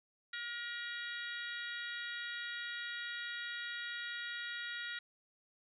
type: harmonic tone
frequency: 475.3 Hz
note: A#4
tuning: 34 cents sharp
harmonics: 3 / 4 / 5 / 6 / 7 / 8 / 9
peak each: -44 / -43 / -53 / -54 / -49 / -49 / -61 dBFS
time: 0.33-4.99 s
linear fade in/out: 5 ms
effects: MP3 64 kbps